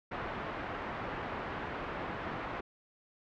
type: low-pass noise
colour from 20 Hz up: white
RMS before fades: -39 dBFS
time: 0.11-2.61 s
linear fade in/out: 10 ms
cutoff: 1400 Hz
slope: 12 dB/octave
effects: low-pass 3000 Hz 12 dB/octave